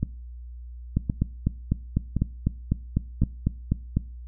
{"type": "two click trains", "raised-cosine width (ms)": 5, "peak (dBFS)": [-11, -9], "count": [4, 13], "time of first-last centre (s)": [[0.03, 3.235], [0.97, 3.97]], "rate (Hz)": [0.936, 4], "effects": ["noise-tail reverb RT60 0.4 s tail -21 dB re dry", "added 60 Hz sine -37 dBFS peak until 4.27 s"]}